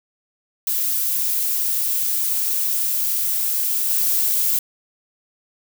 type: noise with level steps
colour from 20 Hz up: violet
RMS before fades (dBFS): -21 / -19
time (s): 0.67-4.59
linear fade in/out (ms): 2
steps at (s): 3.9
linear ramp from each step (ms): 2
effects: none